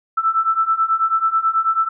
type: beating tone pair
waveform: sine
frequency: 1318.5 / 1327.7 Hz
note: E6 / E6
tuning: 0 / +12 cents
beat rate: 9.2 Hz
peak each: -19 / -17 dBFS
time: 0.17-1.89 s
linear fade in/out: 10 ms
effects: none